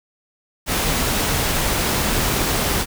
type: noise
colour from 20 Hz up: pink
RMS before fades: -20 dBFS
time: 0.66-2.86 s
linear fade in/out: 50 ms
effects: none